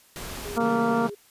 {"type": "noise", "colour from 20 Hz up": "pink", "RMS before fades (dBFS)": -36, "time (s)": [0.16, 0.58], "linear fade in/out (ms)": 0}
{"type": "tone with vibrato", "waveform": "sine", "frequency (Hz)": 408.3, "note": "G#4", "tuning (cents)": -29, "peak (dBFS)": -34, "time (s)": [0.45, 1.15], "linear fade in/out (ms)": 10, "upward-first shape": "square", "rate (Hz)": 6.1, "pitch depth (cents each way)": 10}
{"type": "harmonic tone", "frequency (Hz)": 232.2, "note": "A#3", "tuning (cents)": -7, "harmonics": [1, 2, 3, 4, 5, 6], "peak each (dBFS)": [-24, -27, -29, -30, -31, -32], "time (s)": [0.56, 1.08], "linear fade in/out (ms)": 20}
{"type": "chord", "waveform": "sawtooth", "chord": "A dominant seventh", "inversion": "first", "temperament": "equal", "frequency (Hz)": [138.59, 164.81, 196, 220], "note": ["C#3", "E3", "G3", "A3"], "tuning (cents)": [0, 0, 0, 0], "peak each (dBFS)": -34, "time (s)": [0.6, 1.1], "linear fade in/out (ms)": 5}
{"effects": ["white hiss -57 dBFS RMS until 1.3 s", "resampled to 32000 Hz"]}